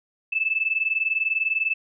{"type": "tone pair together", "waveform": "sine", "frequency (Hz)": [2617, 2637], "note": ["E7", "E7"], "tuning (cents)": [-13, 0], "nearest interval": "unison", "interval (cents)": 13, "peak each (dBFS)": -24, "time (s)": [0.32, 1.74], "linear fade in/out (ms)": 10, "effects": []}